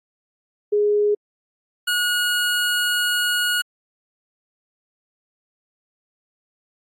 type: tone pair in turn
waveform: sine / 25% pulse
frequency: 415.3 / 1448.7 Hz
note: G#4 / F#6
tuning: 0 / -37 cents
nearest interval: octave + minor seventh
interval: 2163 cents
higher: second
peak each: -15 / -15 dBFS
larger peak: neither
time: 0.72-1.15 / 1.87-3.62 s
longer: second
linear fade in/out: 10 ms
effects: AAC 64 kbps